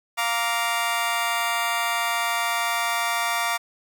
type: chord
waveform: 20% pulse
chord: Bb major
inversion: second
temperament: just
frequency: 699.2 / 932.3 / 1165.4 Hz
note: F5 / Bb5 / D6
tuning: +2 / 0 / -14 cents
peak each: -22 dBFS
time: 0.17-3.58 s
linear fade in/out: 20 ms
effects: none